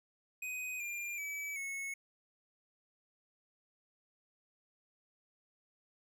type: tone with pitch steps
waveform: square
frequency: 2504 / 2396 / 2294 / 2195 Hz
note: D#7 / D7 / D7 / C#7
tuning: +10 / +34 / -41 / -18 cents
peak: -39 dBFS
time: 0.42-1.94 s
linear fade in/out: 5 ms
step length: 380 ms
effects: none